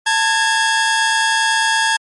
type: tone pair together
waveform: sawtooth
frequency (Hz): 890.9 / 1652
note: A5 / G#6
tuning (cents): +21 / -10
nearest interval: major seventh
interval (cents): 1069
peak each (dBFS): -13 / -12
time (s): 0.06-1.97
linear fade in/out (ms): 10
effects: MP3 48 kbps